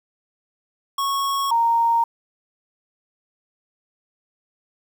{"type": "tone pair in turn", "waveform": ["square", "sine"], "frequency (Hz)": [1103, 927.5], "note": ["C#6", "A#5"], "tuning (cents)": [-9, -9], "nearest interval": "minor third", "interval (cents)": 300, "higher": "first", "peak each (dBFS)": [-21, -15], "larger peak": "second", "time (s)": [[0.98, 1.51], [1.51, 2.04]], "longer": "neither", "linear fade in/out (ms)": 5, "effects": ["8-bit"]}